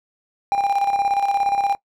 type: tone with tremolo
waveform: triangle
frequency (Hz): 800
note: G5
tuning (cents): +35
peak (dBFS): -13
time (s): 0.52-1.75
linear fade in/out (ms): 0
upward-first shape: square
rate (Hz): 17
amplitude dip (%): 55
effects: noise-tail reverb RT60 0.1 s tail -21 dB re dry